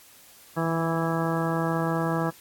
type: harmonic tone with a mistuned harmonic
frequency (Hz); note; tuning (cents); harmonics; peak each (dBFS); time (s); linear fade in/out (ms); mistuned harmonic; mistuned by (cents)
164.81; E3; 0; 1 / 2 / 3 / 4 / 5 / 6 / 7 / 8 / 10; -27 / -30 / -32 / -33 / -34 / -35 / -35 / -36 / -37; 0.56-2.31; 20; 1; -18
effects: white hiss -52 dBFS RMS until 2.4 s + AAC 64 kbps